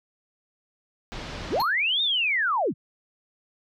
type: low-pass noise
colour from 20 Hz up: pink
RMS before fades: -36 dBFS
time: 1.12-1.62 s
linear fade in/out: 0 ms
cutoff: 5200 Hz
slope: 24 dB/octave
type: linear two-way sweep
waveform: sine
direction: up then down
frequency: 92.5 to 3729 to 92.5 Hz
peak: -21 dBFS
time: 1.49-2.74 s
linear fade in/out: 50 ms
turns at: 2.02 s
type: tone with exponential decay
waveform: square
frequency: 4240 Hz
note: C8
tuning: 22 cents sharp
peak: -26 dBFS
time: 1.6-1.74 s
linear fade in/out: 1 ms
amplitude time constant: 30 ms
effects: none